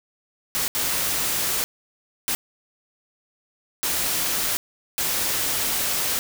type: noise bursts at uneven times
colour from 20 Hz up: white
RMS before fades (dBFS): -24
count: 5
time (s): 0.55-0.68 / 0.75-1.64 / 2.28-2.35 / 3.83-4.57 / 4.98-6.19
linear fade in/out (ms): 0
effects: none